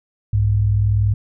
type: tone pair together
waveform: sine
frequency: 62.81 / 103.4 Hz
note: B1 / G#2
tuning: +30 / -7 cents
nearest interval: major sixth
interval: 863 cents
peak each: -21 / -14 dBFS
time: 0.33-1.14 s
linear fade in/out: 5 ms
effects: none